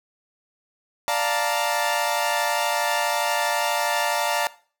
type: chord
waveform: sawtooth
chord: Bb major seventh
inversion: first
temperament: equal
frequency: 587.3 / 698.5 / 880 / 932.3 Hz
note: D5 / F5 / A5 / Bb5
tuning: 0 / 0 / 0 / 0 cents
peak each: -23 dBFS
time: 1.08-4.47 s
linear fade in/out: 0 ms
effects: noise-tail reverb RT60 0.4 s tail -18 dB re dry